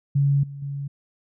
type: tone with level steps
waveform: sine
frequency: 140.5 Hz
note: C#3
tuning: 24 cents sharp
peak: -16 / -33 / -27 dBFS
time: 0.15-0.88 s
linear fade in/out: 10 ms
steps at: 0.43 / 0.62 s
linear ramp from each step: 5 ms
effects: none